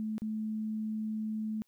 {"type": "tone with dropouts", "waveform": "sine", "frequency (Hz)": 216.9, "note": "A3", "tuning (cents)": -25, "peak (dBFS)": -32, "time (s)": [0, 1.62], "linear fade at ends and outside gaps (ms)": 0, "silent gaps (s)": [0.181, 0.219], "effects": ["white hiss -75 dBFS RMS until 1.67 s"]}